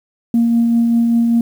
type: tone with tremolo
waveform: sine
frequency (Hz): 233.1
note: A#3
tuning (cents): 0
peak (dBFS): -8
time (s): 0.34-1.41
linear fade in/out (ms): 2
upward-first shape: triangle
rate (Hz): 5.1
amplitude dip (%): 30
effects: tanh soft clip ceiling -6 dBFS + 7-bit